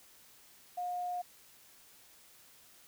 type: tone with quantisation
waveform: sine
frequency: 715 Hz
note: F5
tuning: 41 cents sharp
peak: -34 dBFS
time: 0.77-1.22 s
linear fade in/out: 10 ms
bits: 10
effects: white hiss -60 dBFS RMS until 2.87 s